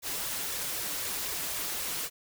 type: noise with flanger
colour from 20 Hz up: white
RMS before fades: -34 dBFS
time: 0.02-2.1 s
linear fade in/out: 50 ms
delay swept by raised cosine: 1.7 to 7.1 ms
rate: 3.9 Hz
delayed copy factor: +0.9
effects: none